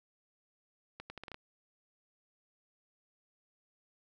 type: accelerating click train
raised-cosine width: 0.3 ms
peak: -28 dBFS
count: 7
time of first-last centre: 1-1.344 s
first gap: 100 ms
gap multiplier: 0.77
effects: none